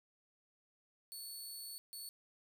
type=tone bursts at uneven times; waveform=15% pulse; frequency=4435 Hz; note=C#8; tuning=in tune; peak=-39 dBFS; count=2; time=1.12-1.78 / 1.93-2.09 s; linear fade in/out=0 ms; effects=11-bit